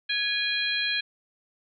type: harmonic tone with a mistuned harmonic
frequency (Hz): 817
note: G#5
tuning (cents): -29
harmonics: 2 / 3 / 4 / 5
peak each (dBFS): -30 / -30 / -30 / -30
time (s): 0.09-1.01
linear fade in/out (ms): 10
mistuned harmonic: 2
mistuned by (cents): +38
effects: none